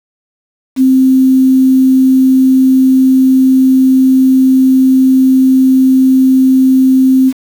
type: tone with quantisation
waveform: sine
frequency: 261.8 Hz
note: C4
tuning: 1 cent sharp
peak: -4 dBFS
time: 0.76-7.33 s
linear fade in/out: 50 ms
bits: 5
effects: none